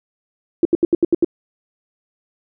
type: tone bursts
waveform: sine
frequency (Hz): 340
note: F4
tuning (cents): -46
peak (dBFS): -9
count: 7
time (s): 0.63-1.246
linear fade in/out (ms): 2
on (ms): 22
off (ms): 77
effects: none